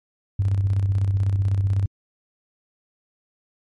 sine tone with tremolo, 98 Hz, G2, in tune, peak -15 dBFS, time 0.39-1.86 s, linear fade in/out 5 ms, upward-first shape square, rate 16 Hz, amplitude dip 45%, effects tanh soft clip ceiling -11 dBFS + MP3 48 kbps

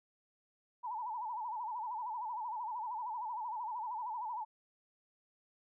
sine tone with vibrato, 920 Hz, A#5, 23 cents flat, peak -37 dBFS, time 0.83-4.45 s, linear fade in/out 20 ms, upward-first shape sine, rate 13 Hz, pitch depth 140 cents each way, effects none

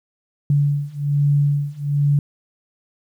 sine beating tone pair, 143.2 / 144.4 Hz, D3 / D3, -43 / -29 cents, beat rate 1.2 Hz, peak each -19 / -18 dBFS, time 0.5-2.19 s, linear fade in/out 2 ms, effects 9-bit

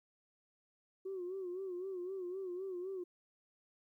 sine tone with vibrato, 370 Hz, F#4, in tune, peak -38 dBFS, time 1.05-3.04 s, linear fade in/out 10 ms, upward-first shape sine, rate 3.9 Hz, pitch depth 88 cents each way, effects tanh soft clip ceiling -35 dBFS + 13-bit

